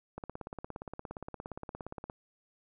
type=click train; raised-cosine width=1 ms; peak=-26 dBFS; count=34; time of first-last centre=0.18-2.099 s; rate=17.2 Hz; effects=none